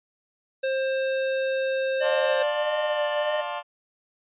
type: tone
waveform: square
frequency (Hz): 530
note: C5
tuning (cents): +22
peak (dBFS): -24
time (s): 0.63-2.43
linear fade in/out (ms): 10
type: tone with vibrato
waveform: square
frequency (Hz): 599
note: D5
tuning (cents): +34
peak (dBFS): -25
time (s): 2-3.42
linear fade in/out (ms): 20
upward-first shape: sine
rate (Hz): 1.6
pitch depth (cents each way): 21
type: chord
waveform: sawtooth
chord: D minor seventh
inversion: none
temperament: just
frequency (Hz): 587.3 / 704.8 / 881 / 1057.2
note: D5 / F5 / A5 / C6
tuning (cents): 0 / +16 / +2 / +18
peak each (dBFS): -30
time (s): 2.01-3.63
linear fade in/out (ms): 50
effects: resampled to 8000 Hz